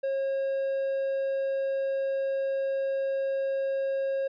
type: tone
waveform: triangle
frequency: 542 Hz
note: C#5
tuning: 39 cents flat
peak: -24 dBFS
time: 0.03-4.28 s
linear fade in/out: 10 ms
effects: resampled to 11025 Hz